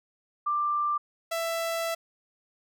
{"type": "tone pair in turn", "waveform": ["sine", "sawtooth"], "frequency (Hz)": [1183, 663.9], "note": ["D6", "E5"], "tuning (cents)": [12, 12], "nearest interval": "minor seventh", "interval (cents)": 1000, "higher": "first", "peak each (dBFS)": -24, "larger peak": "neither", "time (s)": [[0.46, 0.98], [1.31, 1.95]], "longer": "second", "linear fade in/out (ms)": 10, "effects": []}